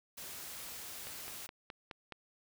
white noise, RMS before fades -46 dBFS, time 0.17-1.47 s, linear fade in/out 10 ms
click train, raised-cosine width 0.3 ms, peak -28 dBFS, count 6, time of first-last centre 1.07-2.123 s, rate 4.75 Hz
effects none

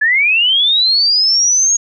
sine linear sweep, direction up, 1688 to 6645 Hz, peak -9 dBFS, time 0.01-1.77 s, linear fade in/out 10 ms, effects none

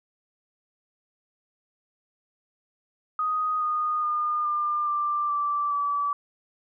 sine tone with pitch steps, 1247 / 1230.5 / 1214.3 / 1198.3 / 1182.5 / 1166.9 / 1151.5 Hz, D#6 / D#6 / D#6 / D6 / D6 / D6 / D6, +3 / -20 / -43 / +34 / +12 / -11 / -34 cents, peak -23 dBFS, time 3.19-6.13 s, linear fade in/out 2 ms, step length 420 ms, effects none

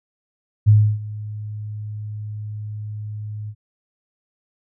sine tone with ADSR envelope, 105.9 Hz, G#2, 34 cents sharp, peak -7 dBFS, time 0.66-3.55 s, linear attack 25 ms, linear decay 300 ms, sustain -20 dB, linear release 62 ms, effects none

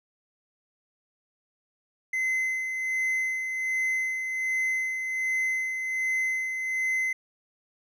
triangle tone with tremolo, 2052 Hz, C7, 34 cents flat, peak -22 dBFS, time 2.13-7.13 s, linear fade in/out 5 ms, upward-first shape sine, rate 1.3 Hz, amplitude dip 45%, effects none

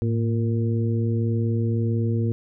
harmonic tone with a mistuned harmonic, 115.9 Hz, A#2, 10 cents flat, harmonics 1 / 2 / 3 / 4, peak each -21 / -27 / -31 / -33 dBFS, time 0.02-2.32 s, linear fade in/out 0 ms, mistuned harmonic 1, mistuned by -87 cents, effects none

